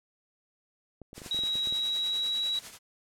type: clicks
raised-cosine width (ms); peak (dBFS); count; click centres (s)
2; -31; 11; 1.017 / 1.131 / 1.18 / 1.218 / 1.262 / 1.346 / 1.39 / 1.436 / 1.555 / 1.673 / 1.725
type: noise with tremolo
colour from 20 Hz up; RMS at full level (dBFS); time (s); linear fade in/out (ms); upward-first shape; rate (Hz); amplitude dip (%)
white; -41; 1.14-2.79; 50; triangle; 10; 70
type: tone with pitch glide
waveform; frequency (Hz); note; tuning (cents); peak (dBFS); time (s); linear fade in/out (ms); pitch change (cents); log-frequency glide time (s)
sine; 3846 to 3886; B7 to B7; -47 to -29; -27; 1.31-2.59; 2; +18; 1.47-2.48
effects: low-pass 10000 Hz 12 dB/octave